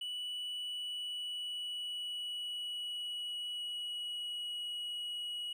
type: tone with pitch glide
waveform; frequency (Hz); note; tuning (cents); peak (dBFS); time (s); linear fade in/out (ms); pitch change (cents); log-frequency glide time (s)
triangle; 2955 to 2914; F#7 to F#7; -3 to -27; -36; 0.01-5.53; 5; -24; 0.53-4.6
effects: none